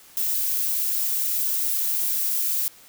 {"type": "noise", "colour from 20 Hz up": "violet", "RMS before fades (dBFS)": -24, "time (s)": [0.17, 2.68], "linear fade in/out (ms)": 0, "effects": ["white hiss -50 dBFS RMS until 2.88 s"]}